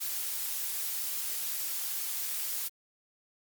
blue noise, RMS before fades -34 dBFS, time 0-2.69 s, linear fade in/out 20 ms, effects Opus 48 kbps

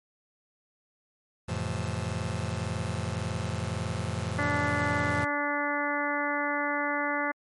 sawtooth chord, F major seventh, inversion none, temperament just, 87.31 / 109.13 / 130.96 / 163.7 Hz, F2 / A2 / C3 / E3, 0 / -14 / +2 / -12 cents, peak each -30 / -29 / -32 / -33 dBFS, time 1.48-5.25 s, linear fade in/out 10 ms
harmonic tone, 290 Hz, D4, 22 cents flat, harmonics 1 / 2 / 3 / 4 / 5 / 6 / 7, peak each -34 / -34 / -34 / -34 / -34 / -34 / -34 dBFS, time 4.38-7.32 s, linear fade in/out 10 ms
effects MP3 48 kbps

